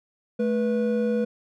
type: tone pair together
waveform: triangle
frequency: 217.8 / 487.8 Hz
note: A3 / B4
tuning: -17 / -21 cents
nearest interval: octave + major second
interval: 1396 cents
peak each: -22 dBFS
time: 0.39-1.25 s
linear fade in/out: 10 ms
effects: none